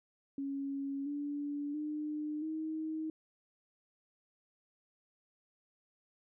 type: tone with pitch steps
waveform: sine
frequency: 276.7 / 289 / 301.7 / 315.1 Hz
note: C#4 / D4 / D4 / D#4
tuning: -3 / -28 / +47 / +22 cents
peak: -35 dBFS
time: 0.38-3.1 s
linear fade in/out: 2 ms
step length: 680 ms
effects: none